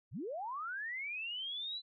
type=linear sweep; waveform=sine; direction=up; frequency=74.2 to 4038 Hz; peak=-38 dBFS; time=0.11-1.82 s; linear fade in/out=50 ms; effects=none